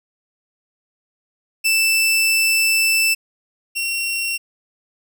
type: tone pair in turn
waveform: sawtooth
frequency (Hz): 2651 / 2733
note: E7 / F7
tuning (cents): +9 / -38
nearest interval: minor second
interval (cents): 53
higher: second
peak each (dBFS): -11 / -17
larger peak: first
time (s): 1.64-3.15 / 3.75-4.38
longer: first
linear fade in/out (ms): 20
effects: none